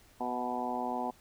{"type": "harmonic tone with a mistuned harmonic", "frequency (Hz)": 123.47, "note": "B2", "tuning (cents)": 0, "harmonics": [2, 3, 4, 5, 6, 7, 8], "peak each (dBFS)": [-38, -43, -43, -42, -36, -38, -41], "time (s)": [0.2, 1.11], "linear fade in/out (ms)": 10, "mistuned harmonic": 5, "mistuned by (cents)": 46, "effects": ["pink hiss -61 dBFS RMS until 1.2 s"]}